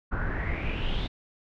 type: noise with low-pass filter sweep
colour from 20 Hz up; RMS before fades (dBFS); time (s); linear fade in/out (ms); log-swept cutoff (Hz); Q
brown; -29; 0.11-1.08; 20; 1400 to 3700; 6.8
effects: none